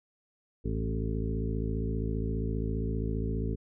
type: harmonic tone with a mistuned harmonic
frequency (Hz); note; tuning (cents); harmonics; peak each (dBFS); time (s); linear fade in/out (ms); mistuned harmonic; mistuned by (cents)
55; A1; 0; 1 / 2 / 3 / 4 / 5 / 7 / 8; -32 / -35 / -37 / -38 / -39 / -40 / -41; 0.64-3.56; 20; 1; +63
effects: none